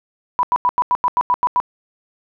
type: tone bursts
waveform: sine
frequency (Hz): 987.8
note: B5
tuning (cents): 0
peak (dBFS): -12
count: 10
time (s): 0.39-1.601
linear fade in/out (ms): 0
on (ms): 41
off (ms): 89
effects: none